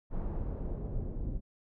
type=noise with low-pass filter sweep; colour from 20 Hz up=brown; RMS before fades=-35 dBFS; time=0.1-1.41 s; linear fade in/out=50 ms; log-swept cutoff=940 to 360 Hz; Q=0.93; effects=none